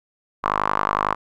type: tone with band-pass filter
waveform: sawtooth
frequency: 51 Hz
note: G#1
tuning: 31 cents flat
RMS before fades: -22 dBFS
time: 0.43-1.15 s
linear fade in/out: 20 ms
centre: 1100 Hz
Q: 5
effects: none